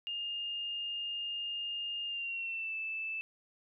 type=tone with pitch glide; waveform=sine; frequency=2824 to 2635 Hz; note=F7 to E7; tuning=+19 to -1 cents; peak=-35 dBFS; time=0.07-3.21 s; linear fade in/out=0 ms; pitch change=-120 cents; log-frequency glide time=2.06-2.75 s; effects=none